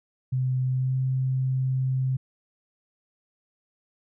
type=tone with pitch glide; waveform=sine; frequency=128.8 to 130.67 Hz; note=C3 to C3; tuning=-27 to -2 cents; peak=-22 dBFS; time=0.32-2.17 s; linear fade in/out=10 ms; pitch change=+25 cents; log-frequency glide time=0.72-0.96 s; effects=none